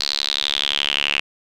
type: tone with band-pass filter sweep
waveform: sawtooth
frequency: 71.6 Hz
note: D2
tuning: 43 cents flat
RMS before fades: -22 dBFS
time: 0-1.2 s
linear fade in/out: 5 ms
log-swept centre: 4400 to 2700 Hz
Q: 6.8
effects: none